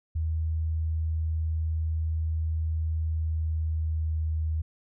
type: tone with pitch glide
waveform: sine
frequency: 79.8 to 78.97 Hz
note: D#2 to D#2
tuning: +44 to +26 cents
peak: -25 dBFS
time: 0.15-4.62 s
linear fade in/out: 10 ms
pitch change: -18 cents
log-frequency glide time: 2.99-4.24 s
effects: none